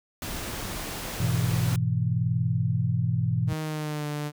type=noise; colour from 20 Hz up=pink; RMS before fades=-34 dBFS; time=0.22-1.76 s; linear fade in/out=2 ms
type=chord; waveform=sine; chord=E major; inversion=first; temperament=just; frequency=103.01 / 123.61 / 164.81 Hz; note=G#2 / B2 / E3; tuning=-14 / +2 / 0 cents; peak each=-28 / -25 / -28 dBFS; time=1.2-3.53 s; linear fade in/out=5 ms
type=tone with pitch glide; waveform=sawtooth; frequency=156.3 to 148.21 Hz; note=D#3 to D3; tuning=+8 to +16 cents; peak=-25 dBFS; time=3.47-4.32 s; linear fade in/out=50 ms; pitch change=-92 cents; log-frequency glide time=3.61-4.07 s
effects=none